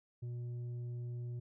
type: tone with tanh clipping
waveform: sine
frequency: 120.8 Hz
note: B2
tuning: 38 cents flat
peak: -40 dBFS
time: 0.22-1.4 s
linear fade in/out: 10 ms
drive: 5 dB
effects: none